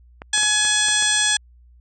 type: clicks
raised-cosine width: 0.5 ms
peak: -19 dBFS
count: 6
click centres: 0.219 / 0.378 / 0.432 / 0.651 / 0.885 / 1.025 s
type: harmonic tone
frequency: 844 Hz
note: G#5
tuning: 28 cents sharp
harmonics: 1 / 2 / 3 / 4 / 5 / 6 / 7 / 8 / 9 / 10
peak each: -32 / -22 / -31 / -21 / -30 / -31 / -25 / -32 / -27 / -24 dBFS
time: 0.33-1.37 s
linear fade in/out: 5 ms
effects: added 60 Hz sine -47 dBFS peak until 1.8 s